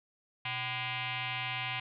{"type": "tone with frequency modulation", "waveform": "sine", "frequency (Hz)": 123.8, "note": "B2", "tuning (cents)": 5, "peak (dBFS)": -33, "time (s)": [0.45, 1.8], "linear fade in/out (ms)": 5, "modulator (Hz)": 443, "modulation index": 6.9, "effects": []}